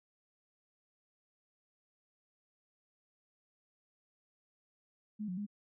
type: tone with pitch steps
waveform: sine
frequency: 211.6 / 181.3 / 205.8 Hz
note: G#3 / F#3 / G#3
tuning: +33 / -35 / -16 cents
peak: -36 dBFS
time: 5.19-5.466 s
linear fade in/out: 20 ms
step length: 92 ms
effects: none